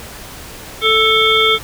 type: harmonic tone with a mistuned harmonic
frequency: 440 Hz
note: A4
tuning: in tune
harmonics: 1 / 3 / 5 / 7 / 8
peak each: -16 / -16 / -16 / -16 / -16 dBFS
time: 0.81-1.59 s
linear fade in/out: 50 ms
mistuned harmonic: 7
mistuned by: +69 cents
effects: pink hiss -33 dBFS RMS until 1.63 s